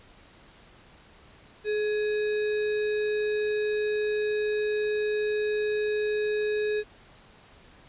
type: tone with sample-and-hold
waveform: sine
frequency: 423.3 Hz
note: G#4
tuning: 33 cents sharp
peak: -24 dBFS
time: 1.64-6.84 s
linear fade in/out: 50 ms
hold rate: 2100 Hz
effects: pink hiss -54 dBFS RMS until 7.88 s + resampled to 8000 Hz